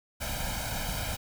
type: noise with comb filter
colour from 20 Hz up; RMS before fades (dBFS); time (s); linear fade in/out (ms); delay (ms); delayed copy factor
pink; -33; 0.2-1.17; 20; 1.3; +0.85
effects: none